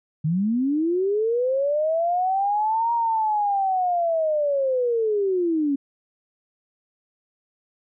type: linear two-way sweep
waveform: sine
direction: up then down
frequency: 146.83 to 943 to 271.7 Hz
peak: -19 dBFS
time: 0.24-5.76 s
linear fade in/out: 10 ms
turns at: 2.93 s
effects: none